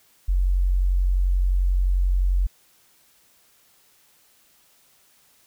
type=tone; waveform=sine; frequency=45.71 Hz; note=F#1; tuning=20 cents flat; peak=-17 dBFS; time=0.28-2.47 s; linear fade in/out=10 ms; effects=white hiss -59 dBFS RMS until 5.46 s